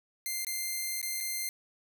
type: tone with dropouts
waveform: 5% pulse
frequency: 2093 Hz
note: C7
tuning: in tune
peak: -22 dBFS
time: 0.26-1.49 s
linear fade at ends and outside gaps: 1 ms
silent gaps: 0.448-0.468 / 1.015-1.028 / 1.204-1.208 s
effects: none